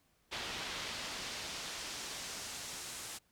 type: noise with band-pass filter sweep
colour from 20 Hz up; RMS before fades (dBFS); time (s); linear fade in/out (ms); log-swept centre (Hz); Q
brown; -43; 0.31-3.19; 20; 3600 to 8500; 1
effects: pink hiss -73 dBFS RMS until 3.31 s